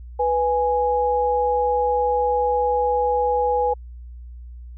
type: tone pair together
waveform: sine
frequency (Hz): 493.9 / 830.6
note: B4 / G#5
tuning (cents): 0 / 0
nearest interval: major sixth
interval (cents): 900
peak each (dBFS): -20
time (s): 0.19-3.74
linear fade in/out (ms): 10
effects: added 60 Hz sine -35 dBFS peak until 4.77 s